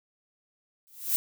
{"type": "noise with exponential growth", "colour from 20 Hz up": "violet", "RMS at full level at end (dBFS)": -22, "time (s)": [0.87, 1.16], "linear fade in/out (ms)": 0, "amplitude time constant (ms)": 63, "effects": []}